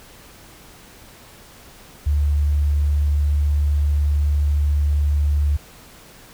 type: tone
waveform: sine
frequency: 73.1 Hz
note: D2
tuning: 7 cents flat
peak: -15 dBFS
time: 2.06-5.57 s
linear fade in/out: 10 ms
effects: pink hiss -45 dBFS RMS until 6.33 s